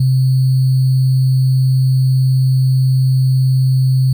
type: tone with sample-and-hold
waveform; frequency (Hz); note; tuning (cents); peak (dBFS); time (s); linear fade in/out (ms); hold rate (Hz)
sine; 130.81; C3; 0; -9; 0-4.13; 5; 4410
effects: none